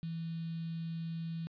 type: tone with quantisation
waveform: sine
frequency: 164.81 Hz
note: E3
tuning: in tune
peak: -36 dBFS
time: 0.03-1.47 s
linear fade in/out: 0 ms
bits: 9
effects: resampled to 11025 Hz